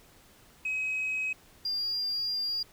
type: tone pair in turn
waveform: sine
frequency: 2542 / 4799 Hz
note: D#7 / D8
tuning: +36 / +37 cents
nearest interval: major seventh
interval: 1101 cents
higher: second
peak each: -27 dBFS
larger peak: neither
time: 0.65-1.33 / 1.65-2.63 s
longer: second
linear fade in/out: 5 ms
effects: tanh soft clip ceiling -26 dBFS + pink hiss -58 dBFS RMS until 2.72 s